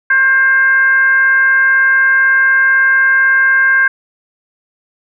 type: tone with frequency modulation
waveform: sine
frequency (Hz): 1591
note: G6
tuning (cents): +25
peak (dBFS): -7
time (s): 0.1-3.88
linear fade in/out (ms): 5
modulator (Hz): 520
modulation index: 0.4
effects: none